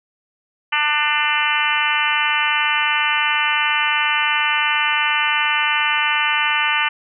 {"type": "harmonic tone", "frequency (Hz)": 298.1, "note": "D4", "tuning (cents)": 26, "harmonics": [3, 4, 5, 6, 7, 8, 9, 10], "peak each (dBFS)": [-24, -24, -24, -24, -24, -24, -24, -24], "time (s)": [0.72, 6.89], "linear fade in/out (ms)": 10, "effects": []}